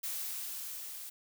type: noise with level ramp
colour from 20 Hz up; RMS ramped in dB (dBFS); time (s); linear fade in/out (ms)
blue; -37 to -45; 0.03-1.1; 10
effects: none